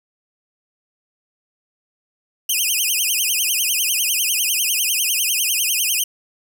10% pulse tone with vibrato, 2794 Hz, F7, in tune, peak -9 dBFS, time 2.49-6.04 s, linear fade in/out 5 ms, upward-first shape sine, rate 10 Hz, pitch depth 240 cents each way, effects 8-bit

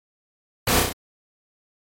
pink noise with echo, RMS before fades -20 dBFS, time 0.67-0.8 s, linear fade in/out 5 ms, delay 32 ms, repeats 4, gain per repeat -3 dB, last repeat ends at 0.928 s, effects MP3 64 kbps

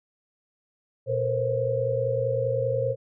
sine tone cluster, 119.2 / 459.7 / 484.6 / 535 Hz, A#2 / A#4 / B4 / C5, +39 / -24 / -33 / +38 cents, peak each -29 / -34 / -30 / -25 dBFS, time 1.06-2.96 s, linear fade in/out 50 ms, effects none

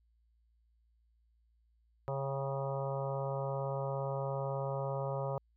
harmonic tone with a mistuned harmonic, 137.1 Hz, C#3, 19 cents flat, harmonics 1 / 3 / 4 / 5 / 6 / 7 / 8 / 9, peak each -37 / -43 / -38 / -45 / -46 / -44 / -53 / -48 dBFS, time 2.08-5.38 s, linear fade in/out 0 ms, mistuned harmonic 6, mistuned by -44 cents, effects added 57 Hz sine -68 dBFS peak until 5.56 s

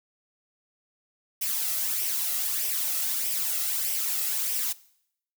blue noise with flanger, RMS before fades -28 dBFS, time 1.41-4.73 s, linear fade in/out 10 ms, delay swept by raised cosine 0.35 to 1.55 ms, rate 1.6 Hz, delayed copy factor +0.5, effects noise-tail reverb RT60 0.7 s tail -20 dB re dry

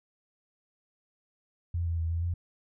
sine tone with pitch steps, 85.6 / 83.8 / 82.1 / 83.8 / 86.5 Hz, F2 / E2 / E2 / E2 / F2, -34 / +29 / -6 / +29 / -16 cents, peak -27 dBFS, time 1.74-2.34 s, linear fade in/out 5 ms, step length 120 ms, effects none

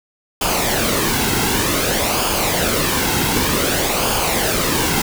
pink noise with flanger, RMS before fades -18 dBFS, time 0.41-5.02 s, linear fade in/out 5 ms, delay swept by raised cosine 0.51 to 1.71 ms, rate 0.54 Hz, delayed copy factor -0.55, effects none

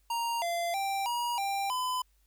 square tone with pitch steps, 934 / 687 / 785 / 956 / 791 / 1009 Hz, A#5 / F5 / G5 / A#5 / G5 / B5, +3 / -29 / +2 / +43 / +15 / +37 cents, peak -30 dBFS, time 0.1-2.02 s, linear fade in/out 5 ms, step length 320 ms, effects added 50 Hz sine -65 dBFS peak until 2.26 s + white hiss -73 dBFS RMS until 2.26 s

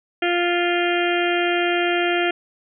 harmonic tone with a mistuned harmonic, 349.2 Hz, F4, in tune, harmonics 1 / 2 / 4 / 5 / 6 / 7 / 8 / 9, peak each -21 / -24 / -27 / -28 / -29 / -29 / -30 / -31 dBFS, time 0.22-2.31 s, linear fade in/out 5 ms, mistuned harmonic 9, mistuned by +17 cents, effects none

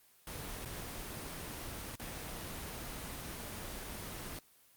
pink noise with dropouts, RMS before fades -43 dBFS, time 0.27-4.39 s, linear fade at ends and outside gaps 2 ms, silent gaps 0.65-0.656 / 1.955-1.996 s, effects white hiss -65 dBFS RMS until 4.76 s + Opus 24 kbps

